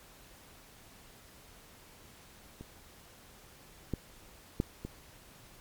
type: clicks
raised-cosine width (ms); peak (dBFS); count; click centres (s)
3; -30 / -19 / -15 / -25; 4; 2.61 / 3.937 / 4.601 / 4.85
effects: pink hiss -56 dBFS RMS until 5.6 s + MP3 96 kbps